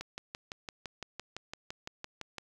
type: click train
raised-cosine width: 0.2 ms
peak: -22 dBFS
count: 15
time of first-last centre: 0.01-2.383 s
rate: 5.9 Hz
effects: 9-bit